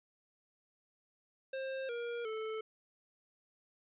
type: tone with pitch steps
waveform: square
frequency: 531 / 473.1 / 438.1 Hz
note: C5 / A#4 / A4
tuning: +25 / +26 / -7 cents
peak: -38 dBFS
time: 1.53-2.61 s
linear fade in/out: 5 ms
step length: 360 ms
effects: resampled to 8000 Hz + 12-bit